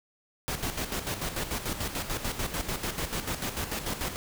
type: noise with tremolo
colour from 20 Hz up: pink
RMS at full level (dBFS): -31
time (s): 0.48-4.16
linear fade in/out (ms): 0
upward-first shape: square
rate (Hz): 6.8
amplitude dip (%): 60
effects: none